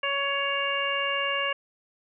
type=harmonic tone; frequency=559 Hz; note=C#5; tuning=14 cents sharp; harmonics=1 / 2 / 3 / 4 / 5; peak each=-32 / -31 / -32 / -33 / -29 dBFS; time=0.03-1.53 s; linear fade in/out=5 ms; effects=none